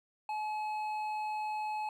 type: tone with hard clipping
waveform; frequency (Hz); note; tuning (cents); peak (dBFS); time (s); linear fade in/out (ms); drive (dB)
sine; 854; G#5; +48; -35; 0.29-1.89; 2; 7
effects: none